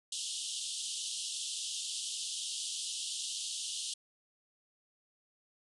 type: band-pass noise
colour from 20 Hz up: pink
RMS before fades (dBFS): -39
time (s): 0.12-3.94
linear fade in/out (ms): 5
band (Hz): 2900 to 10000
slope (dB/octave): 96
effects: none